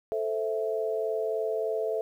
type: chord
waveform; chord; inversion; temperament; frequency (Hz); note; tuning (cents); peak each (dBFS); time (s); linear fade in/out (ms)
sine; A minor; none; equal; 440 / 523.3 / 659.3; A4 / C5 / E5; 0 / 0 / 0; -29 / -35 / -31; 0.12-2.01; 0
effects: 10-bit